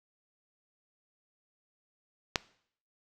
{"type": "click", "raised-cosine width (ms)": 0.2, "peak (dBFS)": -8, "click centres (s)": 2.358, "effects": ["noise-tail reverb RT60 0.6 s tail -20 dB re dry"]}